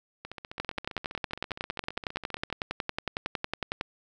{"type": "two click trains", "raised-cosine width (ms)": 0.3, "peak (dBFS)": [-13, -23], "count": [36, 35], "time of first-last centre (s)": [[0.6, 3.811], [0.25, 2.502]], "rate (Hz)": [10.9, 15.1], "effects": []}